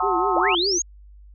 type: chord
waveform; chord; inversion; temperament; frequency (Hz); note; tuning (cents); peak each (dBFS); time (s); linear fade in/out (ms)
sine; F# diminished seventh; none; just; 740 / 888 / 1065.6 / 1278.7; F#5 / A5 / C6 / Eb6; 0 / +16 / +31 / +47; -25; 0-0.55; 2
type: tone with vibrato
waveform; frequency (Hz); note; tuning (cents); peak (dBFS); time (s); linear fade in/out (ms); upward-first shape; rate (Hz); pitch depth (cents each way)
sine; 370; F#4; 0; -23; 0.02-0.79; 20; triangle; 4.9; 180
type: linear sweep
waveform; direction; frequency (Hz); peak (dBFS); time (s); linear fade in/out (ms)
sine; up; 427.6 to 6730; -20; 0.36-0.82; 5
effects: added 50 Hz sine -43 dBFS peak until 1.34 s